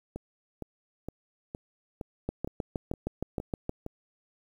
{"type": "two click trains", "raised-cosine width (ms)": 2, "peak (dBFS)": [-17, -23], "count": [10, 9], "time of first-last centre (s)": [[2.29, 3.694], [0.16, 3.864]], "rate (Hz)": [6.41, 2.16], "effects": ["9-bit"]}